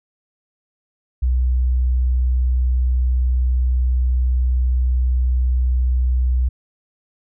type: tone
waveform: sine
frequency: 62.6 Hz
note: B1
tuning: 24 cents sharp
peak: -14 dBFS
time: 1.22-6.49 s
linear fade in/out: 10 ms
effects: none